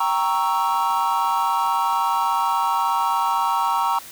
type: chord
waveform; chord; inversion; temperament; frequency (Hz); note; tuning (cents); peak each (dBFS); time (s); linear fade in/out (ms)
triangle; G diminished seventh; none; equal; 784 / 932.3 / 1108.7 / 1318.5; G5 / Bb5 / Db6 / Fb6; 0 / 0 / 0 / 0; -24 / -19 / -22 / -24; 0-3.99; 5
effects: tanh soft clip ceiling -6 dBFS + white hiss -40 dBFS RMS until 4.11 s